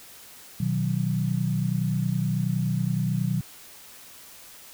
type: chord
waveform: sine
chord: B major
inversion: none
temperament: equal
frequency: 123.47 / 155.56 / 185 Hz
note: B2 / D#3 / F#3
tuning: 0 / 0 / 0 cents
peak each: -27 dBFS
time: 0.6-3.41 s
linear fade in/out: 5 ms
effects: white hiss -47 dBFS RMS until 4.73 s